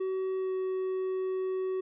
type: tone with pitch glide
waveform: triangle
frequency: 378 to 375.4 Hz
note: F#4 to F#4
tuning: +37 to +25 cents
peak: -27 dBFS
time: 0-1.81 s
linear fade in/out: 10 ms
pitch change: -12 cents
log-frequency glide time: 0.38-0.51 s
effects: resampled to 8000 Hz